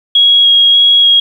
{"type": "tone with vibrato", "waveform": "sine", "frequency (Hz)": 3300, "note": "G#7", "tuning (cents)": -12, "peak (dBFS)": -4, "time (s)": [0.15, 1.2], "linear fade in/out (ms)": 5, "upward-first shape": "square", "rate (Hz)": 1.7, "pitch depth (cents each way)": 8, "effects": ["7-bit"]}